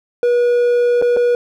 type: tone with dropouts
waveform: triangle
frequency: 483.4 Hz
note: B4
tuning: 37 cents flat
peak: -9 dBFS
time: 0.23-1.35 s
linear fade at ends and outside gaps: 1 ms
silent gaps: 1.016-1.023 / 1.165-1.17 s
effects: none